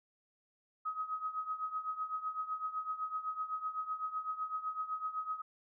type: tone with tremolo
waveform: sine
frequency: 1266 Hz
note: D#6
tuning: 30 cents sharp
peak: -32 dBFS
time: 0.85-5.42 s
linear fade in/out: 10 ms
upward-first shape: triangle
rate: 7.9 Hz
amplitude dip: 85%
effects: none